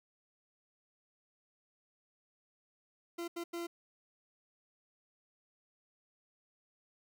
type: tone bursts at uneven times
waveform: 40% pulse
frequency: 341.7 Hz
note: F4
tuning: 38 cents flat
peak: -37 dBFS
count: 3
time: 3.18-3.28 / 3.36-3.44 / 3.53-3.67 s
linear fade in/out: 10 ms
effects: none